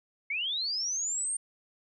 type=linear sweep; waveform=sine; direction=up; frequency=2140 to 8870 Hz; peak=-29 dBFS; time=0.3-1.37 s; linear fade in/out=5 ms; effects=none